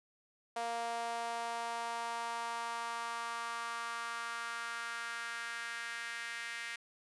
sawtooth tone with high-pass filter sweep, 233.1 Hz, A#3, in tune, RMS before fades -40 dBFS, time 0.56-6.76 s, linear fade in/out 5 ms, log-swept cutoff 690 to 1900 Hz, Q 3, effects resampled to 24000 Hz

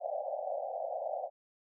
white band-pass noise, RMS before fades -37 dBFS, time 0-1.3 s, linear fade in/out 50 ms, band 540 to 760 Hz, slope 96 dB/octave, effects none

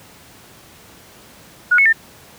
sine tone with pitch steps, 1454 / 2198 / 1801 Hz, F#6 / C#7 / A6, -31 / -15 / +40 cents, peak -9 dBFS, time 1.71-1.929 s, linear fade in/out 10 ms, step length 73 ms, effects pink hiss -44 dBFS RMS until 2.38 s + high-pass 80 Hz 12 dB/octave

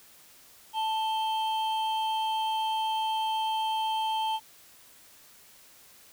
triangle tone pair together, 880 / 3146 Hz, A5 / G7, 0 / +6 cents, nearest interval octave + minor seventh, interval 2206 cents, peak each -25 / -34 dBFS, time 0.73-4.4 s, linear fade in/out 50 ms, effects white hiss -55 dBFS RMS until 6.12 s

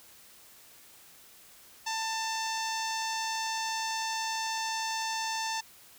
sawtooth tone with low-pass filter, 891 Hz, A5, 22 cents sharp, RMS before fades -33 dBFS, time 1.86-5.61 s, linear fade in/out 10 ms, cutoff 6000 Hz, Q 3.2, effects white hiss -55 dBFS RMS until 5.98 s

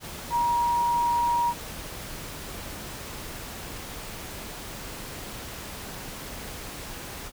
sine tone in noise, 950 Hz, A#5, 33 cents sharp, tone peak -21 dBFS, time 0.3-1.54 s, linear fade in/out 50 ms, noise pink, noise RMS -38 dBFS, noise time 0-7.32 s, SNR +14 dB, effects none

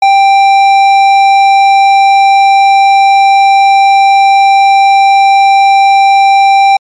sine tone with tanh clipping, 787 Hz, G5, 7 cents sharp, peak -4 dBFS, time 0.02-6.77 s, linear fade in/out 5 ms, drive 12 dB, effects MP3 96 kbps

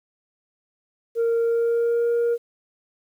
sine tone with pitch glide, 462.7 to 470.8 Hz, A#4 to A#4, -13 to +17 cents, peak -16 dBFS, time 1.15-2.38 s, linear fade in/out 50 ms, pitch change +30 cents, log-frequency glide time 1.4-2.1 s, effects tanh soft clip ceiling -17 dBFS + 9-bit

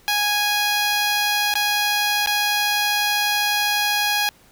10% pulse tone with dropouts, 828 Hz, G#5, 5 cents flat, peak -10 dBFS, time 0.08-4.29 s, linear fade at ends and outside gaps 0 ms, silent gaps 1.539-1.554 / 2.261-2.273 s, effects pink hiss -53 dBFS RMS until 4.51 s

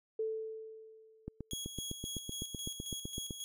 sine tone with exponential decay, 440.7 Hz, A4, 3 cents sharp, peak -31 dBFS, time 0.19-1.53 s, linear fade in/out 5 ms, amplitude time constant 290 ms
click train, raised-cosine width 3 ms, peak -27 dBFS, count 17, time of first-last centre 1.28-3.308 s, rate 7.89 Hz
20% pulse tone with tremolo, 3322 Hz, G#7, in tune, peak -34 dBFS, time 1.51-3.44 s, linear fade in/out 0 ms, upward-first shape square, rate 3.7 Hz, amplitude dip 50%
effects none

